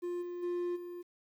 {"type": "tone with level steps", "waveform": "triangle", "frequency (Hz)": 351.9, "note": "F4", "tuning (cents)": 13, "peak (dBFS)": [-32, -36, -30, -39], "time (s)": [0.02, 1.03], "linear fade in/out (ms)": 20, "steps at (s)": [0.21, 0.42, 0.75], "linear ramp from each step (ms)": 20, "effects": ["11-bit"]}